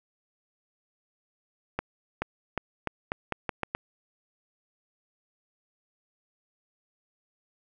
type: accelerating click train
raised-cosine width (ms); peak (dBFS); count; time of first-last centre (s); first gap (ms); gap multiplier
0.5; -13; 9; 1.79-3.75; 430; 0.83
effects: none